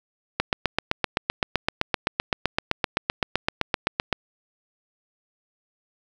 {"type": "click train", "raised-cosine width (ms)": 0.3, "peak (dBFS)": -4, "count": 30, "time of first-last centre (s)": [0.4, 4.128], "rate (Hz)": 7.78, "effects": ["7-bit"]}